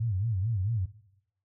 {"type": "tone with vibrato", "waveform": "sine", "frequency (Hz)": 103.83, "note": "G#2", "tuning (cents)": 0, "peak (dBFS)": -26, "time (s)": [0, 0.86], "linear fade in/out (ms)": 10, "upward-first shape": "sine", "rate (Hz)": 4.5, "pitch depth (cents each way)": 220, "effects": ["noise-tail reverb RT60 0.8 s tail -18 dB re dry"]}